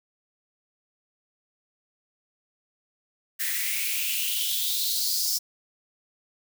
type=noise with high-pass filter sweep; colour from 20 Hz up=blue; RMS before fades=-27 dBFS; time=3.39-5.39 s; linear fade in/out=20 ms; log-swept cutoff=1800 to 5300 Hz; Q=5.5; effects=none